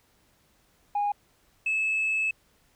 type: tone pair in turn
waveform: sine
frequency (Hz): 820 / 2603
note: G#5 / E7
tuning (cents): -22 / -22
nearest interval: octave + minor sixth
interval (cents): 2000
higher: second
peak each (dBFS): -22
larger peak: neither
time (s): 0.95-1.12 / 1.66-2.31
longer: second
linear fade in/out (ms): 5
effects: tanh soft clip ceiling -21 dBFS + pink hiss -65 dBFS RMS until 2.75 s